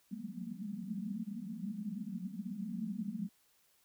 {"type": "band-pass noise", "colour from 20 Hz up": "white", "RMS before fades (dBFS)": -41, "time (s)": [0.11, 3.29], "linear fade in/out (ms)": 5, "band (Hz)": [180, 230], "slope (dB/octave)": 96, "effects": ["white hiss -71 dBFS RMS until 3.84 s"]}